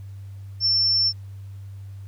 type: tone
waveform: sine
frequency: 5390 Hz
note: E8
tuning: 38 cents sharp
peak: -17 dBFS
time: 0.6-1.13 s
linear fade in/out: 50 ms
effects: added 98 Hz sine -35 dBFS peak until 2.07 s + pink hiss -60 dBFS RMS until 2.07 s